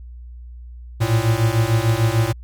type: beating tone pair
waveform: square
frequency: 110 / 116.7 Hz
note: A2 / A#2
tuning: 0 / +2 cents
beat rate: 6.7 Hz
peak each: -19 dBFS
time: 1-2.33 s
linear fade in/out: 20 ms
effects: added 60 Hz sine -34 dBFS peak until 2.43 s